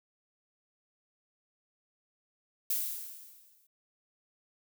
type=noise with exponential decay; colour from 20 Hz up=violet; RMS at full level=-29 dBFS; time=2.7-3.67 s; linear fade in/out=5 ms; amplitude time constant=210 ms; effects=none